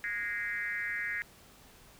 sine tone with frequency modulation, 1864.7 Hz, A#6, in tune, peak -32 dBFS, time 0.04-1.22 s, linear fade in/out 0 ms, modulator 211 Hz, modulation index 1.4, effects pink hiss -57 dBFS RMS until 1.99 s

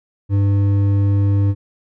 triangle tone with hard clipping, 99.9 Hz, G2, 33 cents sharp, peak -14 dBFS, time 0.29-1.55 s, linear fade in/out 50 ms, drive 11 dB, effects none

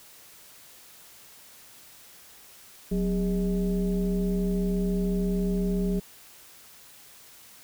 sine tone with frequency modulation, 185 Hz, F#3, in tune, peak -23 dBFS, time 2.91-6 s, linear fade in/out 10 ms, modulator 222 Hz, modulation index 0.9, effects white hiss -51 dBFS RMS until 7.63 s

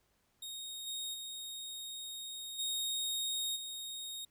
sawtooth tone with level steps, 3729 Hz, A#7, in tune, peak -39 / -35 / -39 / -31 / -38 dBFS, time 0.42-4.25 s, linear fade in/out 5 ms, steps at 0.86 / 1.13 / 2.58 / 3.55 s, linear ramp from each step 20 ms, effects pink hiss -75 dBFS RMS until 4.3 s

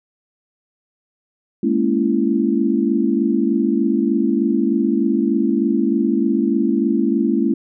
sine chord, A# half-diminished seventh, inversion third, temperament just, 209.8 / 233.1 / 279.7 / 335.6 Hz, G#3 / A#3 / C#4 / E4, +18 / 0 / +16 / +31 cents, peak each -20 dBFS, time 1.63-7.54 s, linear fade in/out 5 ms, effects none

